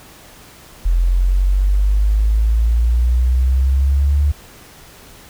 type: exponential sweep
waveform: sine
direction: up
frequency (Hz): 42.38 to 73.42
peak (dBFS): -11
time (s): 0.85-4.32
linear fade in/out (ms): 10
effects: pink hiss -42 dBFS RMS until 5.29 s